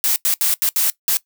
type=noise bursts at uneven times; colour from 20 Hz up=blue; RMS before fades=-17 dBFS; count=6; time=0.04-0.16 / 0.25-0.34 / 0.41-0.54 / 0.62-0.69 / 0.76-0.9 / 1.08-1.17 s; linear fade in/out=0 ms; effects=noise-tail reverb RT60 0.1 s tail -19 dB re dry